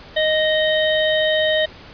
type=harmonic tone with a mistuned harmonic; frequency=622 Hz; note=D#5; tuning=1 cent flat; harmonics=1 / 3 / 5 / 6; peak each=-17 / -22 / -24 / -25 dBFS; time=0.16-1.66 s; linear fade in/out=10 ms; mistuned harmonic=5; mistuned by=-18 cents; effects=pink hiss -41 dBFS RMS until 1.93 s + resampled to 11025 Hz